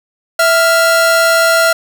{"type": "tone pair together", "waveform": "45% pulse", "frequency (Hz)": [659.3, 1397], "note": ["E5", "F6"], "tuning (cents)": [0, 0], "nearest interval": "octave + minor second", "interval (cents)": 1300, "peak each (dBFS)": -11, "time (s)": [0.39, 1.73], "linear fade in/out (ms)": 5, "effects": []}